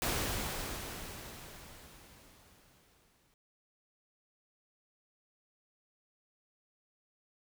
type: noise with exponential decay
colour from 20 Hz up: pink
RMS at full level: -32 dBFS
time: 0.02-3.34 s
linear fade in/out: 1 ms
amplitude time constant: 720 ms
effects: none